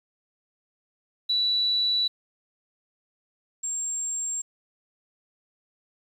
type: tone pair in turn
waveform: sine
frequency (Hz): 3945 / 7447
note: B7 / A#8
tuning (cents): -3 / -3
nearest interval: major seventh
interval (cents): 1100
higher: second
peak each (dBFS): -21 / -27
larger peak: first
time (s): 1.29-2.08 / 3.63-4.42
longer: neither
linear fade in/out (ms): 10
effects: 9-bit